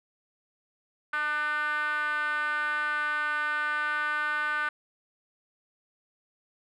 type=tone with band-pass filter; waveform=5% pulse; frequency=299.9 Hz; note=D4; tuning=36 cents sharp; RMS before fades=-29 dBFS; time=1.13-4.69 s; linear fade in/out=5 ms; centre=1400 Hz; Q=6.7; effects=none